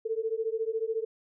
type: beating tone pair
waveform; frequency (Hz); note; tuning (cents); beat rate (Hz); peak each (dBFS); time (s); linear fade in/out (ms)
sine; 440 / 454; A4 / A#4; 0 / -46; 14; -31; 0.05-1.05; 10
effects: none